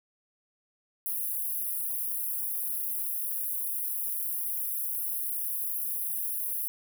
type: high-pass noise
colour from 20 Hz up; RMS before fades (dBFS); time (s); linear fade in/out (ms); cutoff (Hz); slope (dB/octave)
white; -32; 1.06-6.68; 0; 10000; 96
effects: none